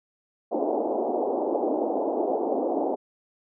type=band-pass noise; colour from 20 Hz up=pink; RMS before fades=-26 dBFS; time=0.51-2.96 s; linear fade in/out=20 ms; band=270 to 820 Hz; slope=48 dB/octave; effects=none